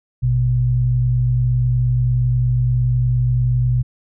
sine tone pair together, 55 / 123.47 Hz, A1 / B2, 0 / 0 cents, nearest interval octave + major second, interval 1400 cents, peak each -22 / -14 dBFS, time 0.22-3.83 s, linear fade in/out 20 ms, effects none

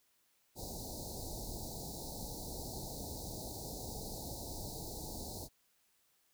pink band-stop noise, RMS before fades -44 dBFS, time 0.55-5.49 s, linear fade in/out 50 ms, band 900 to 3900 Hz, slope 96 dB/octave, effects white hiss -74 dBFS RMS until 6.33 s

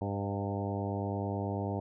harmonic tone with a mistuned harmonic, 100 Hz, G2, 35 cents sharp, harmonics 1 / 2 / 3 / 4 / 5 / 6 / 7 / 8 / 9, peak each -35 / -38 / -40 / -41 / -42 / -43 / -43 / -44 / -45 dBFS, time 0.01-1.8 s, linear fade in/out 5 ms, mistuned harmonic 6, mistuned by +31 cents, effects none

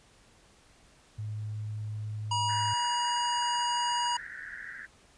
sine tone, 106.6 Hz, G#2, 46 cents sharp, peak -33 dBFS, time 1.18-2.74 s, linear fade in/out 10 ms
harmonic tone, 961 Hz, B5, 48 cents flat, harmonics 1 / 3 / 5 / 7 / 9, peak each -28 / -34 / -38 / -40 / -45 dBFS, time 2.31-4.17 s, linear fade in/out 5 ms
white band-pass noise, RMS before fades -43 dBFS, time 2.48-4.87 s, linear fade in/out 20 ms, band 1500 to 1900 Hz, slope 96 dB/octave
effects pink hiss -60 dBFS RMS until 5.17 s + resampled to 22050 Hz

